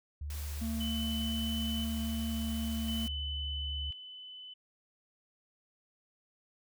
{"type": "tone with pitch glide", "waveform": "sine", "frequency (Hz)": [73.42, 71], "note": ["D2", "C#2"], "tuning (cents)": [0, 42], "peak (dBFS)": -36, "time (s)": [0.21, 3.91], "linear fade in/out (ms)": 5, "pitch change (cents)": -58, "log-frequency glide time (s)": [2.05, 3.74]}
{"type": "noise", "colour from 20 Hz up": "white", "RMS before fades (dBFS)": -47, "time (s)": [0.3, 3.08], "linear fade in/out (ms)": 2}
{"type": "tone", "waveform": "triangle", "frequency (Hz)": 225.3, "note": "A3", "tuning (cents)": 41, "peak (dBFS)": -32, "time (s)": [0.61, 3.07], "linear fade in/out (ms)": 10}
{"type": "tone with tremolo", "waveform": "sine", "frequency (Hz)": 3012, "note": "F#7", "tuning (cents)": 30, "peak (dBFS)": -37, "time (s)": [0.8, 4.54], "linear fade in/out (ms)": 10, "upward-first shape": "square", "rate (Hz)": 0.48, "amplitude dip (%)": 60}
{"effects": []}